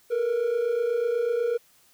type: tone pair together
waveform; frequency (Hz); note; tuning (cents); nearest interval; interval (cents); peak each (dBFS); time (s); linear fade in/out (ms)
triangle; 450 / 478.1; A4 / A#4; +39 / +44; minor second; 105; -26 / -21; 0.1-1.58; 20
effects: tanh soft clip ceiling -15 dBFS + white hiss -60 dBFS RMS until 1.93 s